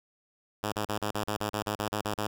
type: tone bursts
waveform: 5% pulse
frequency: 105.2 Hz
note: G#2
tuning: 23 cents sharp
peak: -18 dBFS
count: 13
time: 0.63-2.27 s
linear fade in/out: 5 ms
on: 92 ms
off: 37 ms
effects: none